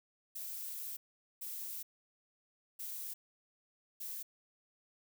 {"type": "noise bursts at uneven times", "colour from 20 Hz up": "violet", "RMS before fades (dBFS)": -43, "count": 4, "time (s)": [[0.35, 0.97], [1.41, 1.83], [2.79, 3.14], [4, 4.23]], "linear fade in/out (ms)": 10, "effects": []}